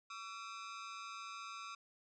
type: ring-modulated tone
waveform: sawtooth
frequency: 1244.5 Hz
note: D#6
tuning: in tune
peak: -39 dBFS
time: 0.1-1.75 s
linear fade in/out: 5 ms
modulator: 107 Hz
effects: resampled to 16000 Hz